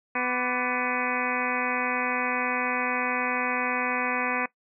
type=harmonic tone with a mistuned harmonic; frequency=249.6 Hz; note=B3; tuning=19 cents sharp; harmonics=1 / 2 / 3 / 4 / 5 / 6 / 7 / 8 / 9 / 10; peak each=-34 / -34 / -34 / -34 / -34 / -34 / -34 / -34 / -34 / -34 dBFS; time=0.15-4.46 s; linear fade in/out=5 ms; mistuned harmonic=5; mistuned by=-110 cents; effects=noise-tail reverb RT60 0.1 s tail -19 dB re dry